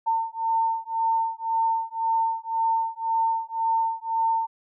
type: beating tone pair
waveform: sine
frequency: 903 / 904.9 Hz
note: A5 / A5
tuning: +45 / +48 cents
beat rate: 1.9 Hz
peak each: -25 dBFS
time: 0.06-4.47 s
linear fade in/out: 20 ms
effects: none